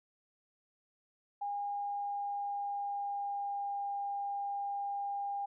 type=tone with pitch glide; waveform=sine; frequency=812 to 804.1 Hz; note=G#5 to G5; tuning=-39 to +44 cents; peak=-34 dBFS; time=1.41-5.46 s; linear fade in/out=10 ms; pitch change=-17 cents; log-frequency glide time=1.62-3.88 s; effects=none